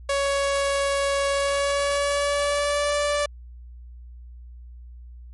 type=tone with pitch glide; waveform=sawtooth; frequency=558 to 583.4 Hz; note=C#5 to D5; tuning=+11 to -12 cents; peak=-17 dBFS; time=0.09-3.26 s; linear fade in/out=5 ms; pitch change=+77 cents; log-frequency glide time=1.31-2.95 s; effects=added 60 Hz sine -39 dBFS peak until 5.33 s + MP3 48 kbps